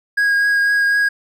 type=tone with vibrato; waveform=triangle; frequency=1640 Hz; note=G#6; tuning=22 cents flat; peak=-11 dBFS; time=0.17-1.09 s; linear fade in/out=10 ms; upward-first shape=triangle; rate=4 Hz; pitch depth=14 cents each way; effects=none